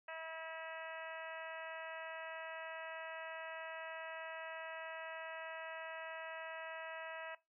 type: harmonic tone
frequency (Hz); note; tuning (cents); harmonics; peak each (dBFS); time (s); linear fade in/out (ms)
323.2; E4; -34; 2 / 3 / 4 / 5 / 6 / 7 / 8 / 9; -49 / -52 / -54 / -52 / -53 / -62 / -54 / -63; 0.08-7.35; 5
effects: noise-tail reverb RT60 0.2 s tail -18 dB re dry